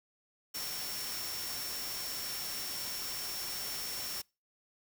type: tone in noise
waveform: sine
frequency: 5460 Hz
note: F8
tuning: 40 cents flat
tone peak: -41 dBFS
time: 0.54-4.22 s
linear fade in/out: 10 ms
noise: white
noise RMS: -40 dBFS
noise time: 0.54-4.22 s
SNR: -4 dB
effects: noise-tail reverb RT60 0.3 s tail -26 dB re dry